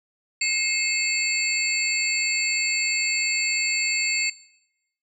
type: tone cluster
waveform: sine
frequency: 2140 / 2617 / 4506 / 7400 Hz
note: C7 / E7 / C#8 / A#8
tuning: +38 / -13 / +28 / -14 cents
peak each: -26 dBFS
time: 0.41-4.3 s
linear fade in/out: 5 ms
effects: noise-tail reverb RT60 0.9 s tail -22 dB re dry